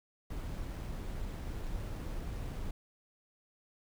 brown noise with sample-and-hold, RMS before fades -39 dBFS, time 0.3-2.71 s, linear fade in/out 5 ms, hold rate 11025 Hz, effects none

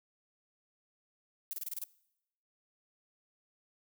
violet noise bursts, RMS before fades -38 dBFS, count 7, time 1.51-1.838 s, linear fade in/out 0 ms, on 22 ms, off 29 ms, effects noise-tail reverb RT60 0.8 s tail -21 dB re dry

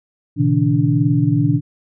sine tone cluster, 118.1 / 136.5 / 159.3 / 290.4 Hz, A#2 / C#3 / D#3 / D4, +23 / -26 / +41 / -19 cents, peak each -18 dBFS, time 0.36-1.61 s, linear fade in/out 50 ms, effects none

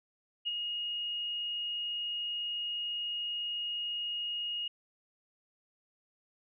sine tone with ADSR envelope, 2869 Hz, F7, 46 cents sharp, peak -29 dBFS, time 0.45-4.68 s, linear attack 25 ms, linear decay 27 ms, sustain -4 dB, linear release 5 ms, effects none

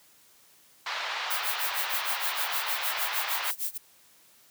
pink band-pass noise, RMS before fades -33 dBFS, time 0.86-3.51 s, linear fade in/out 5 ms, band 790 to 4500 Hz, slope 24 dB/octave
violet noise with tremolo, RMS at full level -29 dBFS, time 1.3-3.78 s, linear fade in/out 10 ms, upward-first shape sine, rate 6.5 Hz, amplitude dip 95%
effects white hiss -59 dBFS RMS until 4.5 s + high-pass 80 Hz 12 dB/octave

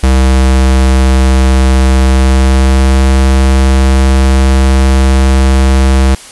square tone with pitch glide, 65.41 to 66.21 Hz, C2 to C2, 0 to +21 cents, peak -5 dBFS, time 0.03-6.15 s, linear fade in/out 5 ms, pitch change +21 cents, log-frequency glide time 2-2.98 s, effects white hiss -31 dBFS RMS until 6.31 s + resampled to 24000 Hz

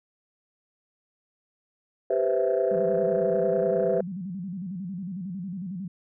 sine chord, C major seventh, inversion second, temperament equal, 392 / 493.9 / 523.3 / 659.3 Hz, G4 / B4 / C5 / E5, 0 / 0 / 0 / 0 cents, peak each -26 dBFS, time 2.1-4.01 s, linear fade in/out 5 ms
sine tone with vibrato, 185 Hz, F#3, in tune, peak -31 dBFS, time 2.71-5.88 s, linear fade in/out 5 ms, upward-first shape square, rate 11 Hz, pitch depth 120 cents each way
effects tanh soft clip ceiling -14 dBFS

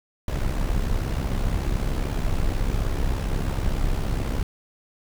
brown noise with amplitude modulation, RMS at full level -21 dBFS, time 0.28-4.43 s, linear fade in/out 2 ms, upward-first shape sine, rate 66.6 Hz, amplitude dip 65%, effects none

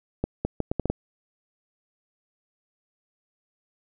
accelerating click train, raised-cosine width 2 ms, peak -11 dBFS, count 7, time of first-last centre 0.24-0.9 s, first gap 210 ms, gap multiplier 0.73, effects none

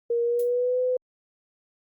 sine tone with pitch glide, 470.9 to 504.7 Hz, A#4 to B4, +18 to +38 cents, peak -21 dBFS, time 0.1-0.97 s, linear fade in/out 5 ms, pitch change +120 cents, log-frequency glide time 0.22-0.8 s
violet noise with exponential decay, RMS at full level -37 dBFS, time 0.39-0.53 s, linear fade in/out 5 ms, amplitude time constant 29 ms
effects Opus 48 kbps

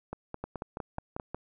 two click trains, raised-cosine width 1 ms, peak -21 / -22 dBFS, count 6 / 6, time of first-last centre 0.44-1.346 / 0.13-1.198 s, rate 5.52 / 4.68 Hz, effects none

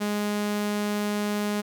sawtooth tone, 207.5 Hz, G#3, 1 cent flat, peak -21 dBFS, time 0-1.62 s, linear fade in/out 20 ms, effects none

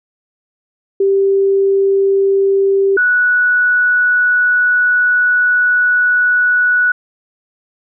sine tone pair in turn, 392 / 1472.7 Hz, G4 / F#6, 0 / -9 cents, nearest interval octave + major seventh, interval 2291 cents, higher second, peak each -9 dBFS, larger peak neither, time 1-2.97 / 2.97-6.92 s, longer second, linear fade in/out 5 ms, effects none

